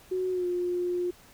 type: tone with pitch glide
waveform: sine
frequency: 370 to 355.3 Hz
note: F#4 to F4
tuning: 0 to +30 cents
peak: -26 dBFS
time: 0.11-1.11 s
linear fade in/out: 10 ms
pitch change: -70 cents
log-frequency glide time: 0.31-0.46 s
effects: pink hiss -55 dBFS RMS until 1.33 s